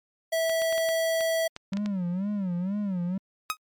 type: tone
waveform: square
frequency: 654 Hz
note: E5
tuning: 14 cents flat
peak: -24 dBFS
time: 0.32-1.48 s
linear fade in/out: 10 ms
type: clicks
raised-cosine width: 0.2 ms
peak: -20 dBFS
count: 10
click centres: 0.496 / 0.619 / 0.726 / 0.78 / 0.889 / 1.208 / 1.564 / 1.734 / 1.771 / 1.86 s
type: tone with vibrato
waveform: triangle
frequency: 190.5 Hz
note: G3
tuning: 49 cents flat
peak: -24 dBFS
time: 1.72-3.18 s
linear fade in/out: 5 ms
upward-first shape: sine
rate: 2.1 Hz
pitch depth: 160 cents each way
type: tone with exponential decay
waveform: sawtooth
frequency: 1261 Hz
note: D#6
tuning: 23 cents sharp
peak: -18 dBFS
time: 3.5-3.57 s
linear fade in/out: 0 ms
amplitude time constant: 15 ms
effects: MP3 96 kbps